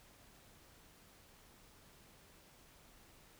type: silence
effects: pink hiss -63 dBFS RMS until 3.39 s